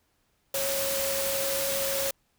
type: tone in noise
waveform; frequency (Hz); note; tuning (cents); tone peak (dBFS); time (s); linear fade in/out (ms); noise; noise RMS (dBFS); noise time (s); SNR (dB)
sine; 548; C#5; -20; -30; 0.54-2.11; 5; white; -30; 0.54-2.11; -3
effects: pink hiss -71 dBFS RMS until 2.38 s